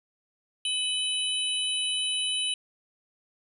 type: tone cluster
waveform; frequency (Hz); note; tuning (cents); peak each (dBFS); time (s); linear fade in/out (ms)
sine; 2562 / 3001 / 3887 / 9750; E7 / F#7 / B7 / D#9; -50 / +24 / -28 / -36; -36 / -27 / -36 / -35; 0.65-2.54; 2
effects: none